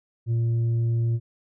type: tone with tanh clipping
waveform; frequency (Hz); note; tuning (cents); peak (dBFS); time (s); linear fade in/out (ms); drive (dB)
triangle; 116; A#2; -8; -21; 0.26-1.2; 50; 8
effects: none